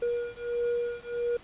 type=beating tone pair; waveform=triangle; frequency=477 / 478.5 Hz; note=A#4 / A#4; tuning=+40 / +45 cents; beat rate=1.5 Hz; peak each=-29 dBFS; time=0.02-1.37 s; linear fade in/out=5 ms; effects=pink hiss -52 dBFS RMS until 1.43 s + resampled to 8000 Hz